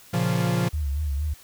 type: chord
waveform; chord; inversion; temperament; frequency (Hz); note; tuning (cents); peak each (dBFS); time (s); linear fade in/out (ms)
45% pulse; Bb minor; none; equal with one note detuned; 116.54 / 138.59 / 174.01; Bb2 / Db3 / F3; 0 / 0 / -6; -26 / -27 / -24; 0.13-0.69; 10
type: tone with vibrato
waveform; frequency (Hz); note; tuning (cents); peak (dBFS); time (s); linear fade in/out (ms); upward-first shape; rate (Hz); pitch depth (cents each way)
sine; 72.6; D2; -19; -23; 0.73-1.34; 10; sine; 4.3; 100
effects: white hiss -50 dBFS RMS until 1.43 s